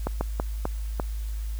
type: slowing click train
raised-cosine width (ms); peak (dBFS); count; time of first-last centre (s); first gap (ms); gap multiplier
1; -12; 5; 0.07-0.999; 140; 1.35
effects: added 53 Hz sine -28 dBFS peak until 1.59 s + white hiss -50 dBFS RMS until 1.59 s